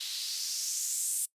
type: noise with band-pass filter sweep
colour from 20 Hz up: blue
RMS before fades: -34 dBFS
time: 0-1.26 s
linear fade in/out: 10 ms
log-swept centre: 3700 to 9100 Hz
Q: 3
effects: noise-tail reverb RT60 0.1 s tail -22 dB re dry + resampled to 32000 Hz